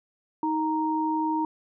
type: tone pair together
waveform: sine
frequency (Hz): 314.6 / 931.6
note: D#4 / A#5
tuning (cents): +19 / -1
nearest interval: octave + perfect fifth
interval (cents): 1880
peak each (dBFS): -26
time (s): 0.43-1.45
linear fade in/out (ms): 2
effects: none